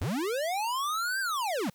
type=linear two-way sweep; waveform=square; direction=up then down; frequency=67.5 to 1609 to 153.1 Hz; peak=-29 dBFS; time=0.01-1.7 s; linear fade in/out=5 ms; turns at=1.2 s; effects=white hiss -65 dBFS RMS until 1.74 s